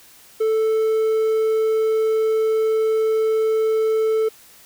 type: tone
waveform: triangle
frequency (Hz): 440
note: A4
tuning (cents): 0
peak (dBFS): -14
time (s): 0.4-4.29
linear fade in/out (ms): 10
effects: white hiss -48 dBFS RMS until 4.65 s